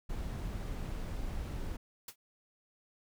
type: noise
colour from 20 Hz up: brown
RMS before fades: -38 dBFS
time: 0.09-1.77 s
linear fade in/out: 10 ms
type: noise with exponential decay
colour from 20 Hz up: white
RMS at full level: -39 dBFS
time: 2.08-2.16 s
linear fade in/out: 5 ms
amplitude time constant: 17 ms
effects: none